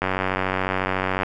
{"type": "click train", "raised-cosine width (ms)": 0.5, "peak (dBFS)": -7, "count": 115, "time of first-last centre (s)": [0.02, 1.233], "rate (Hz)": 94, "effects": []}